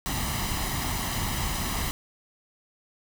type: noise with comb filter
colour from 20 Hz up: pink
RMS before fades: -29 dBFS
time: 0.06-1.91 s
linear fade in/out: 0 ms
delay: 1 ms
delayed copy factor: +0.6
effects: none